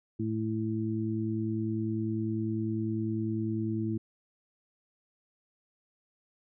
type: harmonic tone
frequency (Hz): 110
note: A2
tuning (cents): 0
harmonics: 1 / 2 / 3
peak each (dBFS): -33 / -33 / -33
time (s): 0.19-3.98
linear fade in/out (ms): 10
effects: none